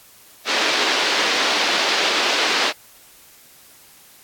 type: band-pass noise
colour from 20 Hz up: white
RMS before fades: -20 dBFS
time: 0.45-2.73 s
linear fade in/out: 50 ms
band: 270 to 4600 Hz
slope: 24 dB/octave
effects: white hiss -48 dBFS RMS until 4.23 s + AAC 64 kbps